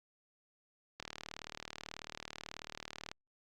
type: click train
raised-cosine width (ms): 0.2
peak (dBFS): -25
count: 82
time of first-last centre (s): 1-3.115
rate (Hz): 38.3
effects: Opus 48 kbps